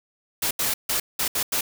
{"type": "noise bursts at uneven times", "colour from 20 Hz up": "white", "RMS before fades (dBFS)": -24, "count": 6, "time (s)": [[0.42, 0.51], [0.59, 0.74], [0.89, 1], [1.19, 1.28], [1.35, 1.43], [1.52, 1.61]], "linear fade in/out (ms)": 5, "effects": []}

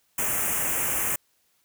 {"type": "band-stop noise", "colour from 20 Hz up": "white", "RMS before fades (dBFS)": -26, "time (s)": [0.18, 1.16], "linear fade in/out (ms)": 5, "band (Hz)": [2800, 6400], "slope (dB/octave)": 48, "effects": ["white hiss -68 dBFS RMS until 1.64 s"]}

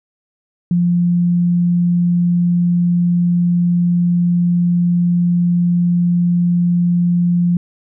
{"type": "tone", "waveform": "sine", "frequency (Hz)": 174.61, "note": "F3", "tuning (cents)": 0, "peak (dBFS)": -11, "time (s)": [0.71, 7.57], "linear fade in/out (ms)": 2, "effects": []}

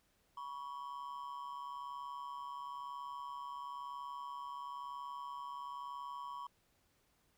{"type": "ring-modulated tone", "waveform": "triangle", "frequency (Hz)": 1046.5, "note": "C6", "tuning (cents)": 0, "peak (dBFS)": -38, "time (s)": [0.37, 6.47], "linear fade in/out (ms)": 5, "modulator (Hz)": 70.5, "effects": ["pink hiss -75 dBFS RMS until 7.37 s"]}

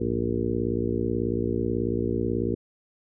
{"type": "harmonic tone with a mistuned harmonic", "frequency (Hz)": 58.27, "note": "A#1", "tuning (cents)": 0, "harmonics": [1, 2, 3, 4, 5, 6, 7, 8], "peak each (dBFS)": [-36, -31, -35, -30, -33, -30, -31, -33], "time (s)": [0, 2.55], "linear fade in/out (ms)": 10, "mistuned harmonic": 2, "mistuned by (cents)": -140, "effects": []}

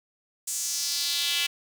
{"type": "tone with high-pass filter sweep", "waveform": "square", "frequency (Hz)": 155.56, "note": "D#3", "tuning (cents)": 0, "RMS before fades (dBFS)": -28, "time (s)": [0.47, 1.47], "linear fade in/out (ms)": 10, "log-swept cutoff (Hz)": [7700, 2800], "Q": 2.7, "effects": []}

